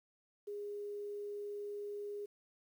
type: tone with quantisation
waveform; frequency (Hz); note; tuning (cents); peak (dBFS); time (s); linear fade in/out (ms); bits
sine; 410.8; G#4; -19; -40; 0.47-2.26; 10; 11
effects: none